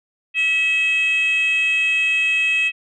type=tone with frequency modulation; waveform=sine; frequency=2574 Hz; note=E7; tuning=42 cents flat; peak=-14 dBFS; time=0.34-2.72 s; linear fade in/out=50 ms; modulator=621 Hz; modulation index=0.47; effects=tanh soft clip ceiling -12 dBFS